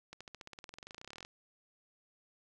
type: accelerating click train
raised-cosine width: 0.2 ms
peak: -30 dBFS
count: 27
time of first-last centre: 0.13-1.249 s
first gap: 76 ms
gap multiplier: 0.95
effects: none